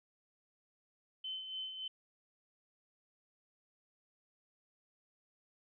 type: tone with tremolo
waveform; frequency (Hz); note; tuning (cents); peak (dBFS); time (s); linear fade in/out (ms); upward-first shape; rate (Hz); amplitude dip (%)
sine; 3061; G7; -42; -38; 1.24-1.88; 5; sine; 3.5; 50
effects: none